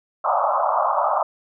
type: band-pass noise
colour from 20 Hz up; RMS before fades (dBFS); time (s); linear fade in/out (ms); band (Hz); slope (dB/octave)
pink; -20; 0.24-1.23; 5; 580 to 1300; 96
effects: none